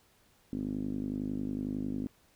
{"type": "tone with low-pass filter", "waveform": "5% pulse", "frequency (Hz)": 51, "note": "G#1", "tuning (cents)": -31, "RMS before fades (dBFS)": -35, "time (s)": [0.53, 2.07], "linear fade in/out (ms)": 0, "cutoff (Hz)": 260, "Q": 4.6, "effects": ["pink hiss -66 dBFS RMS until 2.35 s"]}